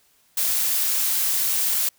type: noise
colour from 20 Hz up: blue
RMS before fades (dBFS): -22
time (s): 0.37-1.89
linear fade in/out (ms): 5
effects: white hiss -61 dBFS RMS until 1.98 s